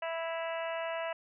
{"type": "harmonic tone with a mistuned harmonic", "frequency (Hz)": 329.6, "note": "E4", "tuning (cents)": 0, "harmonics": [2, 3, 4, 5, 6, 7, 8, 9], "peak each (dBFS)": [-35, -41, -45, -45, -45, -51, -46, -49], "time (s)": [0.02, 1.13], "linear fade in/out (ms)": 5, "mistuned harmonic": 9, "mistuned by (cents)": -42, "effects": []}